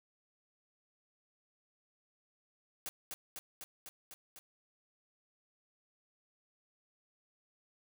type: noise with echo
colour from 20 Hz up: white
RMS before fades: -41 dBFS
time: 2.86-2.89 s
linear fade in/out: 0 ms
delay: 250 ms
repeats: 6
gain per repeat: -2 dB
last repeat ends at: 4.39 s
effects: none